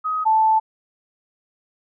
sine tone pair in turn, 1260 / 878.2 Hz, D#6 / A5, +21 / -4 cents, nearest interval tritone, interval 625 cents, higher first, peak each -20 / -13 dBFS, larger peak second, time 0.04-0.25 / 0.25-0.6 s, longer second, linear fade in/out 20 ms, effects none

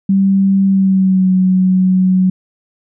sine tone with pitch glide, 194.5 to 185.82 Hz, G3 to F#3, -13 to +8 cents, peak -8 dBFS, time 0.09-2.3 s, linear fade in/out 5 ms, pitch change -79 cents, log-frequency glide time 0.66-1.31 s, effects none

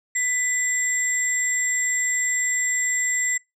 sine tone pair together, 1990 / 7513 Hz, B6 / A#8, +13 / +13 cents, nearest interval octave + major seventh, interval 2300 cents, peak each -22 dBFS, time 0.15-3.38 s, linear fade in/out 10 ms, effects noise-tail reverb RT60 0.2 s tail -25 dB re dry + tanh soft clip ceiling -15 dBFS

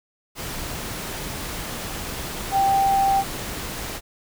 sine tone in noise, 784 Hz, G5, in tune, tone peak -16 dBFS, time 2.51-3.24 s, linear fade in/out 50 ms, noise pink, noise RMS -31 dBFS, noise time 0.35-4.01 s, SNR +12 dB, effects none

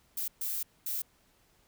violet noise bursts at uneven times, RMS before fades -34 dBFS, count 3, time 0.17-0.28 / 0.41-0.63 / 0.86-1.02 s, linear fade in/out 5 ms, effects pink hiss -67 dBFS RMS until 1.67 s

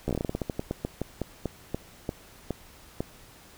slowing click train, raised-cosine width 2 ms, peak -15 dBFS, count 22, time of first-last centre 0.08-3.005 s, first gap 13 ms, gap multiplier 1.2, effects pink hiss -52 dBFS RMS until 3.57 s

